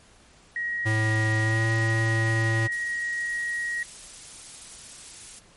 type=tone; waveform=sine; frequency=1895 Hz; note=A#6; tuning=28 cents sharp; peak=-26 dBFS; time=0.56-3.83 s; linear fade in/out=2 ms
type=tone with pitch glide; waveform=square; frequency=109.4 to 112.09 Hz; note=A2 to A2; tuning=-9 to +33 cents; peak=-23 dBFS; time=0.85-2.68 s; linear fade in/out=20 ms; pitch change=+42 cents; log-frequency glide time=1.41-1.63 s
type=noise; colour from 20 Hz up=blue; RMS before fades=-40 dBFS; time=2.72-5.39 s; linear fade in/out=2 ms
effects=pink hiss -55 dBFS RMS until 5.56 s + MP3 48 kbps